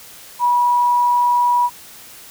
sine tone, 971 Hz, B5, 30 cents flat, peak -12 dBFS, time 0.39-1.7 s, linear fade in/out 50 ms, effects white hiss -40 dBFS RMS until 2.3 s

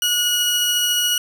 sawtooth tone pair together, 1449 / 2912 Hz, F#6 / F#7, -37 / -28 cents, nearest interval octave, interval 1209 cents, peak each -23 / -14 dBFS, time 0.02-1.18 s, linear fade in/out 2 ms, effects none

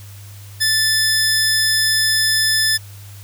sawtooth tone pair together, 1760 / 5118 Hz, A6 / D#8, 0 / +48 cents, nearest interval octave + tritone, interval 1848 cents, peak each -14 dBFS, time 0.6-2.78 s, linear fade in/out 20 ms, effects added 100 Hz sine -35 dBFS peak until 3.23 s + white hiss -44 dBFS RMS until 3.23 s

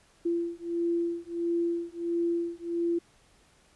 sine beating tone pair, 340 / 341.5 Hz, F4 / F4, -46 / -39 cents, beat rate 1.5 Hz, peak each -30 dBFS, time 0.25-2.99 s, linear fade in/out 10 ms, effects pink hiss -62 dBFS RMS until 3.75 s + resampled to 24000 Hz

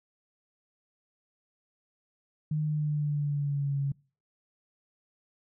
sine tone with pitch glide, 152.9 to 139.4 Hz, D#3 to C#3, -30 to +10 cents, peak -26 dBFS, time 2.51-3.92 s, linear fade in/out 5 ms, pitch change -160 cents, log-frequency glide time 2.62-3.79 s, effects noise-tail reverb RT60 0.4 s tail -25 dB re dry

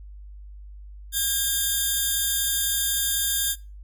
5% pulse tone pair together, 1617 / 3588 Hz, G#6 / A7, -47 / +33 cents, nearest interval octave + major second, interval 1380 cents, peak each -16 dBFS, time 1.12-3.56 s, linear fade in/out 50 ms, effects noise-tail reverb RT60 0.3 s tail -21 dB re dry + added 50 Hz sine -39 dBFS peak until 3.83 s

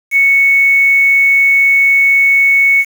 sine tone with quantisation, 2214 Hz, C#7, 3 cents flat, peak -6 dBFS, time 0.11-2.85 s, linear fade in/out 50 ms, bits 5, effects none

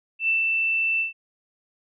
sine tone with ADSR envelope, 2665 Hz, E7, 18 cents sharp, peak -18 dBFS, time 0.19-1.13 s, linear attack 93 ms, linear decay 140 ms, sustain -2 dB, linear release 130 ms, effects none

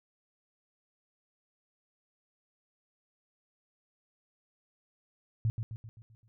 sine tone with echo, 111.8 Hz, A2, 28 cents sharp, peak -25 dBFS, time 5.45-5.5 s, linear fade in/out 0 ms, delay 130 ms, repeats 6, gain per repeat -6 dB, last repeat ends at 6.28 s, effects none

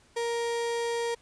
35% pulse tone, 468.1 Hz, A#4, 7 cents sharp, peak -26 dBFS, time 0.16-1.15 s, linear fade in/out 10 ms, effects pink hiss -61 dBFS RMS until 1.21 s + resampled to 22050 Hz

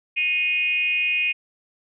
sine tone with frequency modulation, 2489 Hz, D#7, in tune, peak -19 dBFS, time 0.16-1.33 s, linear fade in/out 20 ms, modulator 329 Hz, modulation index 0.64, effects none

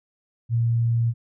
sine tone, 116.54 Hz, A#2, in tune, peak -18 dBFS, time 0.49-1.14 s, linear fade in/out 50 ms, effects none

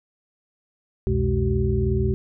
sine tone cluster, 65.1 / 87.4 / 123.8 / 210.2 / 380.5 Hz, C2 / F2 / B2 / G#3 / F#4, -8 / +2 / +5 / +21 / +48 cents, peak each -24 / -26 / -24 / -28 / -25 dBFS, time 1.07-2.14 s, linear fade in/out 0 ms, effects none

